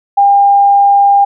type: tone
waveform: sine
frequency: 802 Hz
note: G5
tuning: 39 cents sharp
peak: -4 dBFS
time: 0.17-1.25 s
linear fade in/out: 10 ms
effects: none